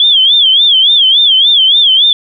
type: tone with vibrato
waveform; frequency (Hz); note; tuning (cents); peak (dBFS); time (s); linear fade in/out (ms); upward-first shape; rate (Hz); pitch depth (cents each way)
sine; 3322; G#7; 0; -4; 0-2.13; 2; sine; 3.5; 150
effects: none